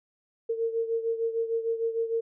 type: beating tone pair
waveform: sine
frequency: 455 / 461.6 Hz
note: A#4 / A#4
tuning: -42 / -17 cents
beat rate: 6.6 Hz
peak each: -27 / -32 dBFS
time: 0.49-2.21 s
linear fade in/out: 10 ms
effects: none